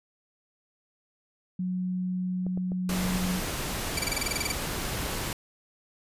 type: tone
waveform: sine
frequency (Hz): 182.9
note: F#3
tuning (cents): -20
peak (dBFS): -27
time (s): 1.59-3.4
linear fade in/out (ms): 5
type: clicks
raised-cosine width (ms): 2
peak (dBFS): -25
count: 12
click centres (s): 2.466 / 2.575 / 2.719 / 2.948 / 3.156 / 3.444 / 3.905 / 3.982 / 4.295 / 5.031 / 5.061 / 5.278
type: noise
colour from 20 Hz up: pink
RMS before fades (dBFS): -32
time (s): 2.89-5.33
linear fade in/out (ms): 2
type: tone bursts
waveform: 15% pulse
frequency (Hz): 2314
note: D7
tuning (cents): -26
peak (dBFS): -19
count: 12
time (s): 3.97-4.519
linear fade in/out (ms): 5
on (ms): 21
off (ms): 27
effects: resampled to 32000 Hz